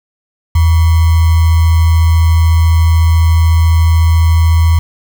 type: tone with sample-and-hold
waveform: sine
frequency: 82 Hz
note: E2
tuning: 9 cents flat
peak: -5 dBFS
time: 0.55-4.79 s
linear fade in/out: 5 ms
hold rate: 1050 Hz
effects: none